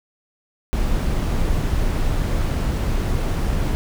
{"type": "noise", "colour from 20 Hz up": "brown", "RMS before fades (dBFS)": -20, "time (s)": [0.73, 3.75], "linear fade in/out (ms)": 0, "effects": []}